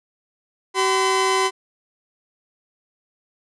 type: tone pair together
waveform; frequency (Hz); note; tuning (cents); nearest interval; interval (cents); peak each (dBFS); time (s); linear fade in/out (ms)
sawtooth; 380.8 / 1018; F#4 / C6; +50 / -48; octave + perfect fourth; 1702; -16; 0.74-1.51; 50
effects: resampled to 22050 Hz